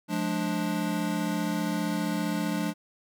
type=chord; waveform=square; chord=D diminished; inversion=first; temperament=just; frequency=176.2 / 211.4 / 293.7 Hz; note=F3 / Ab3 / D4; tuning=+16 / +31 / 0 cents; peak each=-32 dBFS; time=0.08-2.74 s; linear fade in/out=50 ms; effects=none